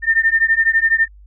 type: beating tone pair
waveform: sine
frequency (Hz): 1802 / 1814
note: A6 / A#6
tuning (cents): +41 / -48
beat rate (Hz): 12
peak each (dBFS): -15 / -15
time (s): 0.02-1.08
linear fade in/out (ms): 50
effects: added 50 Hz sine -40 dBFS peak until 1.26 s